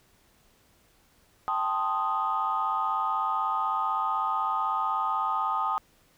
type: chord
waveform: sine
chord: A half-diminished seventh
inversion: third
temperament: equal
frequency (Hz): 784 / 880 / 1046.5 / 1244.5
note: G5 / A5 / C6 / Eb6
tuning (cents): 0 / 0 / 0 / 0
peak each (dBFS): -32 / -30 / -33 / -27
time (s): 1.48-5.78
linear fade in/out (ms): 0
effects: tanh soft clip ceiling -17 dBFS + pink hiss -63 dBFS RMS until 6.17 s